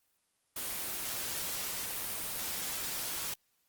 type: noise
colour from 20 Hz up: white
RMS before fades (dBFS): -37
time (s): 0.56-3.34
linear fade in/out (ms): 5
effects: white hiss -75 dBFS RMS until 3.68 s + Opus 24 kbps

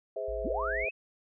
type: chord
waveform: sine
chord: Ab augmented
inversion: none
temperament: just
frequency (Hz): 415.3 / 519.1 / 648.9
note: Ab4 / C5 / E5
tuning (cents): 0 / -14 / -27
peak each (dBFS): -38 / -37 / -35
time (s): 0.16-0.89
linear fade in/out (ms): 5
type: tone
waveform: sine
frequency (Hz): 55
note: A1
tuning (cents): 0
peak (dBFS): -38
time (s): 0.28-0.85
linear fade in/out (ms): 5
type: linear sweep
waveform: sine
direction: up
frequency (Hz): 135.9 to 2637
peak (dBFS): -31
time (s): 0.44-0.91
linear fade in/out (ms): 20
effects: none

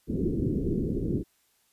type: low-pass noise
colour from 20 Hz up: white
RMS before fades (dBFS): -28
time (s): 0.07-1.24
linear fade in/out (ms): 50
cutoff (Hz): 400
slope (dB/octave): 48
effects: white hiss -68 dBFS RMS until 1.72 s + resampled to 32000 Hz

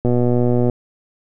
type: click train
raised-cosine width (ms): 2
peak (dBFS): -5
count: 80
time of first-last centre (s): 0.05-0.698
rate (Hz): 122
effects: none

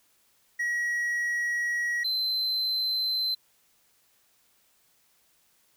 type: tone pair in turn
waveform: triangle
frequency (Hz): 1911 / 4077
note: A#6 / C8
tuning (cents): +43 / -46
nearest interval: octave + minor second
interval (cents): 1311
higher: second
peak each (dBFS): -24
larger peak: neither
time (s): 0.59-2.04 / 2.04-3.35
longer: first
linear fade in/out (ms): 10
effects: white hiss -66 dBFS RMS until 5.76 s

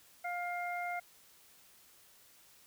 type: harmonic tone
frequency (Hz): 705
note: F5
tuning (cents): +16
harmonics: 1 / 2 / 3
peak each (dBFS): -37 / -44 / -41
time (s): 0.24-1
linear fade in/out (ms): 10
effects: white hiss -62 dBFS RMS until 2.66 s

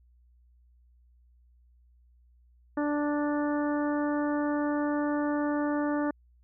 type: harmonic tone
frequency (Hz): 293.7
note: D4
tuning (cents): 0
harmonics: 1 / 2 / 3 / 4 / 5 / 6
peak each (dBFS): -27 / -33 / -37 / -39 / -41 / -43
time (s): 2.77-6.11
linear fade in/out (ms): 5
effects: added 60 Hz sine -58 dBFS peak until 6.43 s

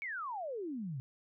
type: exponential sweep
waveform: sine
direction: down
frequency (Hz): 2306 to 123.47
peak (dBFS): -37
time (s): 0.02-1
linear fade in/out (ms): 0
effects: none

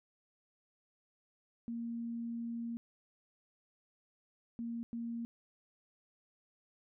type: tone bursts at uneven times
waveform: sine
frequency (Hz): 233.1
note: A#3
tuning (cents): 0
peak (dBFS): -37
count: 3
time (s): 1.68-2.77 / 4.59-4.83 / 4.93-5.25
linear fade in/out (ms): 0
effects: none

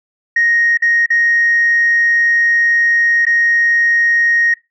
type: tone with dropouts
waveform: sine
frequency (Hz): 1869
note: A#6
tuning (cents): +4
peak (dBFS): -9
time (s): 0.36-4.54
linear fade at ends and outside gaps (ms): 5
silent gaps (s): 0.773-0.821 / 1.061-1.102 / 3.253-3.265
effects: noise-tail reverb RT60 0.2 s tail -20 dB re dry + tanh soft clip ceiling -5 dBFS

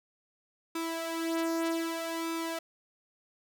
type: tone with flanger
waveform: sawtooth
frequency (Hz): 329.6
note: E4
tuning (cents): 0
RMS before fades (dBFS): -33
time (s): 0.75-2.59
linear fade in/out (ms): 5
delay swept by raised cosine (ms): 0.81 to 3.21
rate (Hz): 0.64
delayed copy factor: +0.65
effects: none

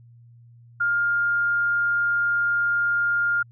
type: tone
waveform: sine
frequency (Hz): 1408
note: F6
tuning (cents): +14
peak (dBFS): -19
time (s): 0.8-3.43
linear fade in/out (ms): 10
effects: added 118 Hz sine -47 dBFS peak until 3.51 s

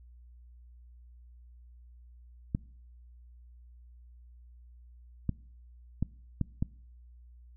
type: clicks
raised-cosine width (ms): 5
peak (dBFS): -16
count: 5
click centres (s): 2.549 / 5.293 / 6.026 / 6.413 / 6.625
effects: noise-tail reverb RT60 0.6 s tail -24 dB re dry + added 60 Hz sine -51 dBFS peak until 7.56 s

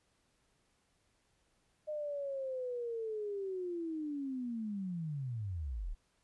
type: linear sweep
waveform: sine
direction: down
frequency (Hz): 613 to 30.87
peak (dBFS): -36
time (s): 1.87-5.95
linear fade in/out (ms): 20
effects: pink hiss -75 dBFS RMS until 6.23 s + resampled to 24000 Hz

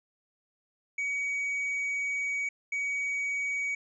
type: tone bursts at uneven times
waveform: triangle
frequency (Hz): 2259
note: C#7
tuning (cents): +32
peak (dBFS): -27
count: 2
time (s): 0.98-2.49 / 2.72-3.75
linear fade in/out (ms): 5
effects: resampled to 22050 Hz

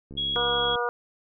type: click train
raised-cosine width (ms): 3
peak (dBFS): -29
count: 46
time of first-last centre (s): 0.11-0.757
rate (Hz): 69.6
type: tone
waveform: sine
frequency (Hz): 3322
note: G#7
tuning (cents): 0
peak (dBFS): -25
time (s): 0.17-0.76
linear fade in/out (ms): 10
type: harmonic tone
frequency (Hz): 240.6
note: B3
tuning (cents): -45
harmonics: 2 / 3 / 4 / 5 / 6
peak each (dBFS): -28 / -33 / -32 / -31 / -31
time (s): 0.36-0.89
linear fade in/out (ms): 0
effects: none

